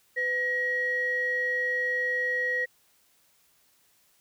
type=tone pair together; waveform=sine; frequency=501.9 / 1900 Hz; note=B4 / A#6; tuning=+28 / +33 cents; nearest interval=octave + major seventh; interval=2305 cents; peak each=-32 / -25 dBFS; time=0.16-2.66 s; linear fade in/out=20 ms; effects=tanh soft clip ceiling -18 dBFS + white hiss -65 dBFS RMS until 4.2 s